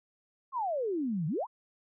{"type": "exponential two-way sweep", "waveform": "sine", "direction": "down then up", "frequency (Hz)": [1119, 145.7, 1119], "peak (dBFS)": -29, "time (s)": [0.52, 1.47], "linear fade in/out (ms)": 50, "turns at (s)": 1.27, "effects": []}